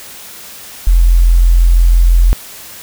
sine tone, 43 Hz, F1, 26 cents flat, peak -4 dBFS, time 0.87-2.33 s, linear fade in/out 0 ms, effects white hiss -32 dBFS RMS until 2.82 s

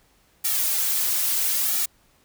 blue noise with flanger, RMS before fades -23 dBFS, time 0.44-1.86 s, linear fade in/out 10 ms, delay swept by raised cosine 1.9 to 4.5 ms, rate 0.75 Hz, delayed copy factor -0.85, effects pink hiss -61 dBFS RMS until 2.24 s

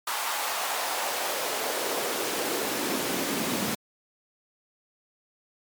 pink noise with high-pass filter sweep, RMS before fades -29 dBFS, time 0.07-3.75 s, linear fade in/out 5 ms, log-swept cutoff 980 to 210 Hz, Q 1.9, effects MP3 96 kbps

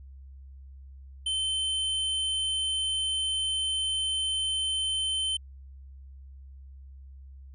square tone, 3082 Hz, G7, 30 cents flat, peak -27 dBFS, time 1.26-5.37 s, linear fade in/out 5 ms, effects added 67 Hz sine -44 dBFS peak until 7.54 s + resampled to 24000 Hz

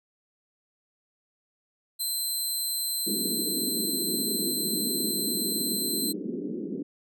15% pulse tone, 4090 Hz, C8, 40 cents flat, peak -21 dBFS, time 1.99-6.13 s, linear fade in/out 20 ms
pink band-pass noise, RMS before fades -33 dBFS, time 3.06-6.83 s, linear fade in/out 10 ms, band 190 to 410 Hz, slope 48 dB/octave
effects none

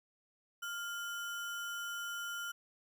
sine tone with sample-and-hold, 1400 Hz, F6, 4 cents sharp, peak -38 dBFS, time 0.62-2.52 s, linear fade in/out 10 ms, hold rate 4410 Hz, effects none

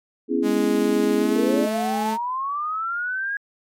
sine chord, C# minor seventh, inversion third, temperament just, 249.5 / 277.2 / 332.6 / 415.8 Hz, B3 / C#4 / E4 / G#4, +18 / 0 / +16 / +2 cents, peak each -24 dBFS, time 0.28-1.68 s, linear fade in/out 50 ms
sawtooth tone with pitch glide, 207.7 to 217.8 Hz, G#3 to A3, 0 to -17 cents, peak -20 dBFS, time 0.42-2.18 s, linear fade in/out 50 ms, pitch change +83 cents, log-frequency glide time 1.17-1.4 s
sine linear sweep, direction up, 437.1 to 1655 Hz, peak -23 dBFS, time 1.36-3.37 s, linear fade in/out 2 ms
effects MP3 64 kbps

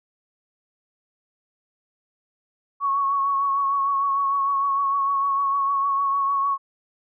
sine tone with vibrato, 1108.7 Hz, C#6, in tune, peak -19 dBFS, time 2.8-6.58 s, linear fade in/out 50 ms, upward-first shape triangle, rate 6.6 Hz, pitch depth 33 cents each way, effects none

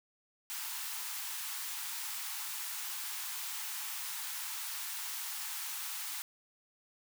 white high-pass noise, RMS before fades -40 dBFS, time 0.5-6.22 s, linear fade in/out 0 ms, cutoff 790 Hz, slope 96 dB/octave, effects none

